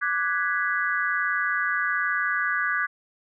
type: chord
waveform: sine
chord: G# half-diminished seventh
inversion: second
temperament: equal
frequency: 1174.7 / 1480 / 1661.2 / 1975.5 Hz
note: D6 / F#6 / G#6 / B6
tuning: 0 / 0 / 0 / 0 cents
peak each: -29 / -27 / -26 / -32 dBFS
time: 0.01-2.87 s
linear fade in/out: 20 ms
effects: none